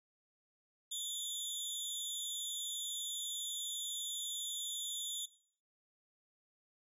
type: tone with amplitude modulation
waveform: 20% pulse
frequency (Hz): 3503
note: A7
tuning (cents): -8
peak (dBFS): -29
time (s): 0.91-5.26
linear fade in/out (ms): 10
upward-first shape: sine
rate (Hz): 268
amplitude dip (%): 80
effects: noise-tail reverb RT60 0.5 s tail -17 dB re dry